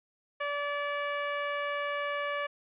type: tone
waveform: 15% pulse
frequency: 577 Hz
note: D5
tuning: 31 cents flat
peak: -24 dBFS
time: 0.4-2.47 s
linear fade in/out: 10 ms
effects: resampled to 8000 Hz